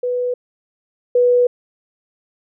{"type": "tone pair in turn", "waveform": "sine", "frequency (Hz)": [493.9, 490.5], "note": ["B4", "B4"], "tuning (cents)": [0, -12], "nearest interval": "unison", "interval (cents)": 12, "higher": "first", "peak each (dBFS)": [-17, -10], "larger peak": "second", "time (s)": [[0.03, 0.34], [1.15, 1.47]], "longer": "second", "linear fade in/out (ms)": 5, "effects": []}